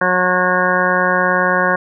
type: harmonic tone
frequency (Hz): 181.9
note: F#3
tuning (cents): -29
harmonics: 1 / 2 / 3 / 4 / 5 / 6 / 8 / 9 / 10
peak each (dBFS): -23 / -24 / -19 / -24 / -24 / -19 / -19 / -19 / -25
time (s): 0.01-1.76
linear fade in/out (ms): 5
effects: none